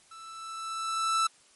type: tone with level ramp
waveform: 45% pulse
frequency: 1323 Hz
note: E6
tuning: 6 cents sharp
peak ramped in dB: -45 to -22 dBFS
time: 0.11-1.27 s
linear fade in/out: 5 ms
effects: white hiss -60 dBFS RMS until 1.55 s + MP3 48 kbps

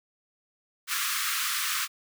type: high-pass noise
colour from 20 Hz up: pink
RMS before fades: -29 dBFS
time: 0.87-1.88 s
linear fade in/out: 50 ms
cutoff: 1100 Hz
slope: 96 dB/octave
effects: none

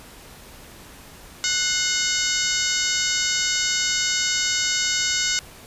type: harmonic tone with a mistuned harmonic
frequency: 740 Hz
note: F#5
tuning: in tune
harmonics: 2 / 3 / 4 / 5 / 6 / 7 / 8 / 9 / 10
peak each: -29 / -29 / -29 / -29 / -29 / -29 / -29 / -29 / -29 dBFS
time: 1.44-5.39 s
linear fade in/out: 0 ms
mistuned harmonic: 3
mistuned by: -71 cents
effects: pink hiss -44 dBFS RMS until 5.66 s + resampled to 32000 Hz

